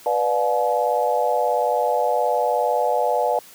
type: chord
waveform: sine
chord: B diminished seventh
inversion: none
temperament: just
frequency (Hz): 493.9 / 592.7 / 711.2 / 853.4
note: B4 / D5 / F5 / Ab5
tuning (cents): 0 / +16 / +31 / +47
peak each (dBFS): -23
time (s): 0.06-3.39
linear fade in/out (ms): 2
effects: white hiss -46 dBFS RMS until 3.54 s + high-pass 80 Hz 12 dB/octave